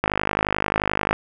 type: click train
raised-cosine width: 0.5 ms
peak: -4 dBFS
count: 57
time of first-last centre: 0.04-1.129 s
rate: 51.4 Hz
effects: none